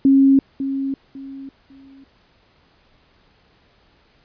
sine tone with echo, 271.8 Hz, C#4, 34 cents flat, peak -9 dBFS, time 0.05-0.39 s, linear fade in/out 2 ms, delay 550 ms, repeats 3, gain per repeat -11 dB, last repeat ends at 2.04 s, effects pink hiss -57 dBFS RMS until 4.24 s + resampled to 11025 Hz

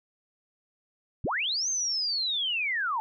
sine linear two-way sweep, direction up then down, 41.2 to 6390 to 841 Hz, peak -26 dBFS, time 1.24-3 s, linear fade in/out 0 ms, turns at 1.69 s, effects none

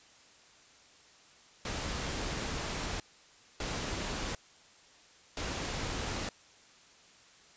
pink noise bursts at uneven times, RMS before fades -36 dBFS, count 3, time 1.65-3 / 3.6-4.35 / 5.37-6.29 s, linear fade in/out 2 ms, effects white hiss -59 dBFS RMS until 7.56 s + resampled to 16000 Hz

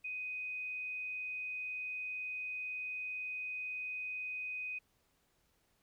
sine tone, 2501 Hz, D#7, 8 cents sharp, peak -38 dBFS, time 0.04-4.79 s, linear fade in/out 10 ms, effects pink hiss -75 dBFS RMS until 5.82 s

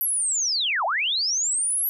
sine linear two-way sweep, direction down then up, 11840 to 622.3 to 11840 Hz, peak -21 dBFS, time 0.01-1.89 s, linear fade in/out 0 ms, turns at 0.85 s, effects none

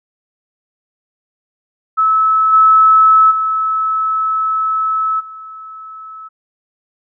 sine tone with level steps, 1300 Hz, E6, 24 cents flat, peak -9 / -5 / -13 / -29 dBFS, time 1.97-6.29 s, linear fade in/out 20 ms, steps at 2.52 / 3.3 / 5.19 s, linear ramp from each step 20 ms, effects none

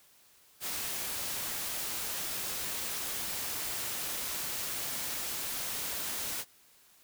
white noise, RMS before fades -36 dBFS, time 0.6-6.45 s, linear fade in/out 50 ms, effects white hiss -62 dBFS RMS until 7.03 s

